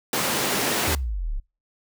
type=high-pass noise; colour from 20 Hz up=pink; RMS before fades=-24 dBFS; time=0.13-0.95 s; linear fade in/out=2 ms; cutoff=200 Hz; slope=12 dB/octave
type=exponential sweep; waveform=sine; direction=down; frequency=85.1 to 30.87 Hz; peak=-24 dBFS; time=0.87-1.4 s; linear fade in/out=10 ms
effects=noise-tail reverb RT60 0.3 s tail -24 dB re dry